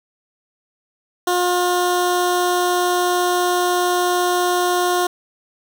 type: tone with notch filter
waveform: 15% pulse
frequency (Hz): 357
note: F4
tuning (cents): +38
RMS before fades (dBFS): -18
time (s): 1.27-5.07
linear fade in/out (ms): 5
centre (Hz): 2100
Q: 1.7
effects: none